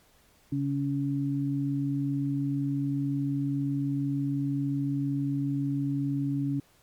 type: tone pair together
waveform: sine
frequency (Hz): 138.59 / 280.6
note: C#3 / C#4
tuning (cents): 0 / +21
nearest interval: octave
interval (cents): 1221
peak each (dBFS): -29 / -28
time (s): 0.52-6.6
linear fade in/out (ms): 5
effects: pink hiss -62 dBFS RMS until 6.82 s + MP3 96 kbps